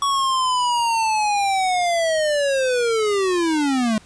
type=linear sweep; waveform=square; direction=down; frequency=1125 to 210.8 Hz; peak=-18 dBFS; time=0.02-3.98 s; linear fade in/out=2 ms; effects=pink hiss -49 dBFS RMS until 4.05 s + resampled to 22050 Hz